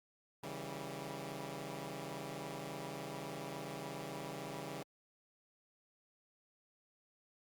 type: chord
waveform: 10% pulse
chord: C# diminished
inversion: none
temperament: equal with one note detuned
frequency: 138.59 / 162.17 / 196 Hz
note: C#3 / E3 / G3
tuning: 0 / -28 / 0 cents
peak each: -38 / -39 / -40 dBFS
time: 0.43-4.83 s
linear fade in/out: 5 ms
effects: Opus 48 kbps